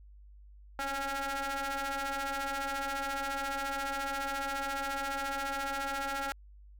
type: ring-modulated tone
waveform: sawtooth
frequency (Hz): 273.2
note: C#4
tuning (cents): -25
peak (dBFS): -26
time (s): 0.79-6.32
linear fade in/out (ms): 0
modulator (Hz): 1100
effects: added 50 Hz sine -51 dBFS peak until 6.79 s

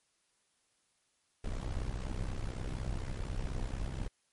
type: noise with amplitude modulation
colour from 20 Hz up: brown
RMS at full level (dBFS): -33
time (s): 1.44-4.08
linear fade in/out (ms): 5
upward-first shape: sine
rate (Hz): 64.1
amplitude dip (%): 85
effects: white hiss -75 dBFS RMS until 4.32 s + MP3 48 kbps

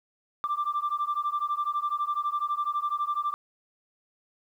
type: beating tone pair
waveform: sine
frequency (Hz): 1174.7 / 1186.7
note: D6 / D6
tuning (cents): 0 / +18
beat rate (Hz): 12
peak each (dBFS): -28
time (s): 0.44-3.34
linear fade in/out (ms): 0
effects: tanh soft clip ceiling -21 dBFS + 10-bit

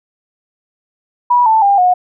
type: tone with pitch steps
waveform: sine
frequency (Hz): 974 / 882.9 / 800.3 / 725.5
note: B5 / A5 / G5 / F#5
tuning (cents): -24 / +6 / +36 / -34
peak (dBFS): -7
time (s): 1.3-1.94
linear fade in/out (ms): 10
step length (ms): 160
effects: none

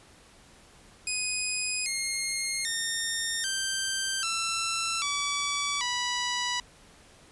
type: tone with pitch steps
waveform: 10% pulse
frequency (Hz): 2500 / 2139 / 1830.1 / 1565.8 / 1339.7 / 1146.3 / 980.7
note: D#7 / C7 / A#6 / G6 / E6 / D6 / B5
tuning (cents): +8 / +38 / -32 / -2 / +28 / -42 / -12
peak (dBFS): -19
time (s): 1.07-6.6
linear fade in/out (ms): 2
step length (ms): 790
effects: pink hiss -55 dBFS RMS until 7.31 s + resampled to 24000 Hz

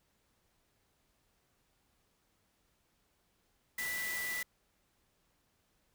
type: tone in noise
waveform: sine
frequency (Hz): 1975.5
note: B6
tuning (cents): 0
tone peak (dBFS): -36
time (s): 3.78-4.43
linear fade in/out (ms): 5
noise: white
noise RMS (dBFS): -42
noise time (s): 3.78-4.43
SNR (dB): +3
effects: pink hiss -75 dBFS RMS until 5.94 s

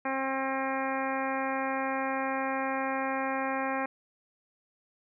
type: harmonic tone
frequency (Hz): 267.2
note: C4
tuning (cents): +36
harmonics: 1 / 2 / 3 / 4 / 5 / 6 / 7 / 8 / 9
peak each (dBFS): -35 / -35 / -34 / -36 / -41 / -39 / -40 / -43 / -42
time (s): 0.05-3.86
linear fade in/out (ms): 5
effects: none

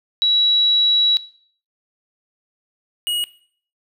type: tone pair in turn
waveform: sine / square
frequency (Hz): 3900 / 2894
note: B7 / F#7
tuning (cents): -23 / -39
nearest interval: perfect fourth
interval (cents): 516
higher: first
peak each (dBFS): -13 / -20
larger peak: first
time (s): 0.22-1.17 / 3.07-3.24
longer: first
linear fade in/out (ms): 0
effects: noise-tail reverb RT60 0.5 s tail -17 dB re dry

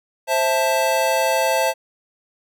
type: chord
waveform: square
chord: A minor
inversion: first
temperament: just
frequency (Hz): 528 / 660 / 880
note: C5 / E5 / A5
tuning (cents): +16 / +2 / 0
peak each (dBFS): -22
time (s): 0.27-1.74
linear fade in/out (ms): 50
effects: none

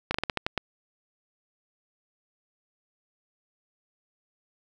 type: slowing click train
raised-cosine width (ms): 0.3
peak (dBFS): -10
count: 8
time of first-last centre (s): 0.11-0.577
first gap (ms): 34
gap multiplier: 1.22
effects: 8-bit

